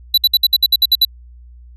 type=tone bursts; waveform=square; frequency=3967 Hz; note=B7; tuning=7 cents sharp; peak=-8 dBFS; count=10; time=0.14-1.05 s; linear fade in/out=5 ms; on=37 ms; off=60 ms; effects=added 60 Hz sine -37 dBFS peak until 1.76 s + resampled to 32000 Hz